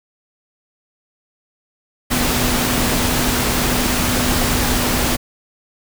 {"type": "tone in noise", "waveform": "sine", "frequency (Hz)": 246.9, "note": "B3", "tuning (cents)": 0, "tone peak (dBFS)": -23, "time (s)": [2.1, 5.17], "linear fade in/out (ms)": 20, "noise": "pink", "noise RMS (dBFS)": -18, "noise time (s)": [2.1, 5.17], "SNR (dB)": -8, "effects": []}